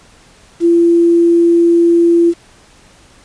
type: tone with quantisation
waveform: sine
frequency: 340 Hz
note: F4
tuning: 46 cents flat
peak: -6 dBFS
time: 0.6-2.34 s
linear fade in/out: 50 ms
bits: 6
effects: pink hiss -45 dBFS RMS until 3.24 s + resampled to 22050 Hz